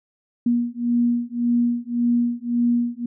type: beating tone pair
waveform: sine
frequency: 238.1 / 239.9 Hz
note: A#3 / A#3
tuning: +37 / +50 cents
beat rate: 1.8 Hz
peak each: -21 dBFS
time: 0.46-3.06 s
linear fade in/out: 5 ms
effects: none